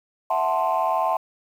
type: chord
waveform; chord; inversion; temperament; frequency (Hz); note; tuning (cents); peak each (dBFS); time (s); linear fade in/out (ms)
sine; F# half-diminished seventh; third; equal; 659.3 / 740 / 880 / 1046.5; E5 / F#5 / A5 / C6; 0 / 0 / 0 / 0; -24; 0.3-1.17; 5
effects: tanh soft clip ceiling -13 dBFS + 8-bit